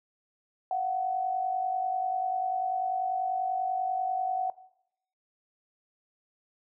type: tone pair together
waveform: sine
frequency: 697.8 / 748 Hz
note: F5 / F#5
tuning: -2 / +19 cents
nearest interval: minor second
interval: 121 cents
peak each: -35 / -27 dBFS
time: 0.71-4.5 s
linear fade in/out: 2 ms
effects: noise-tail reverb RT60 0.7 s tail -17 dB re dry